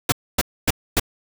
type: noise bursts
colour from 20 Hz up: pink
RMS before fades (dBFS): -17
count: 4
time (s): 0.09-0.998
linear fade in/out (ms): 5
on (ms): 32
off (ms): 260
effects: none